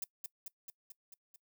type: noise with echo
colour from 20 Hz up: violet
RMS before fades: -38 dBFS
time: 0.02-0.04 s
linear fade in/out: 2 ms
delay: 220 ms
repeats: 6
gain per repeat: -3 dB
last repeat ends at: 1.36 s
effects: noise-tail reverb RT60 0.1 s tail -21 dB re dry